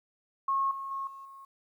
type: tone with level steps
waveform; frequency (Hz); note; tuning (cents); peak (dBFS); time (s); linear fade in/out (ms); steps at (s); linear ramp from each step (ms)
sine; 1088; C#6; -33; -25 / -35 / -32 / -43 / -46; 0.48-1.45; 5; 0.71 / 0.91 / 1.07 / 1.25; 2
effects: 11-bit